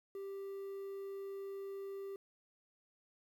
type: tone with quantisation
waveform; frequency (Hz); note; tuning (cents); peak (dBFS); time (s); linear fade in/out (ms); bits
triangle; 392.9; G4; +4; -40; 0.15-2.16; 2; 11
effects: none